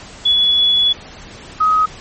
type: tone pair in turn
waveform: sine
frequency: 3400 / 1262.6 Hz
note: G#7 / D#6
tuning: +40 / +25 cents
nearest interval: octave + perfect fourth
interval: 1715 cents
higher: first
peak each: -10 dBFS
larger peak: neither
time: 0.25-0.93 / 1.6-1.86 s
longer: first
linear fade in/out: 10 ms
effects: pink hiss -36 dBFS RMS until 2 s + MP3 32 kbps